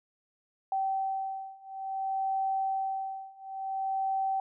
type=beating tone pair; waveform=sine; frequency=772 / 772.57 Hz; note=G5 / G5; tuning=-27 / -25 cents; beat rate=0.57 Hz; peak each=-33 / -32 dBFS; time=0.72-4.4 s; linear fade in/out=2 ms; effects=none